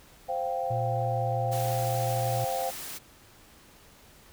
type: chord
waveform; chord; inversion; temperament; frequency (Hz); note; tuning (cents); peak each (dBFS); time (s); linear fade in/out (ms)
sine; C suspended fourth; none; equal; 523.3 / 698.5 / 784; C5 / F5 / G5; 0 / 0 / 0; -32; 0.28-2.71; 20
type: tone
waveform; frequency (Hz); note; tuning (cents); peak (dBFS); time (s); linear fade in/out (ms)
triangle; 118.8; A#2; +33; -27; 0.7-2.45; 10
type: noise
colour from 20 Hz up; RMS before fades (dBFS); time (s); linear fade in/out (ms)
white; -39; 1.51-2.99; 20
effects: pink hiss -55 dBFS RMS until 4.32 s